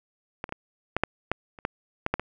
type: clicks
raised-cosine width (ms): 0.5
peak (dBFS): -16 / -26 / -16 / -9 / -6 / -9 / -29 / -11 / -10 / -8 / -16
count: 11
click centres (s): 0.441 / 0.492 / 0.524 / 0.966 / 1.036 / 1.316 / 1.588 / 1.651 / 2.064 / 2.14 / 2.196
effects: none